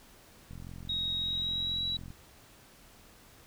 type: click train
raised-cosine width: 5 ms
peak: -33 dBFS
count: 71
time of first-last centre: 0.51-2.105 s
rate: 43.9 Hz
type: tone with pitch glide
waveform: sine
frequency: 3783 to 3905 Hz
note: A#7 to B7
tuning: +25 to -20 cents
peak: -30 dBFS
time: 0.89-1.97 s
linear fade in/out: 5 ms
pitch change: +55 cents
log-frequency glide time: 1.16-1.85 s
effects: pink hiss -57 dBFS RMS until 3.46 s